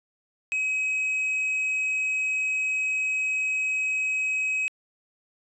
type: tone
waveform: triangle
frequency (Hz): 2543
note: D#7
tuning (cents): +37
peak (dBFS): -22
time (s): 0.52-4.68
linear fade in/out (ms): 0
effects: resampled to 24000 Hz